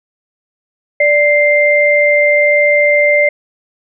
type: tone pair together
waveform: sine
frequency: 587.3 / 2093 Hz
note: D5 / C7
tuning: 0 / 0 cents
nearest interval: octave + minor seventh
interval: 2200 cents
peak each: -10 dBFS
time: 1-3.29 s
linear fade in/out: 5 ms
effects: none